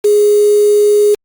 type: tone with quantisation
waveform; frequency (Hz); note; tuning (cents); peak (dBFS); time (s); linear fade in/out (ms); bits
sine; 415.3; G#4; 0; -6; 0.04-1.15; 10; 4
effects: Opus 48 kbps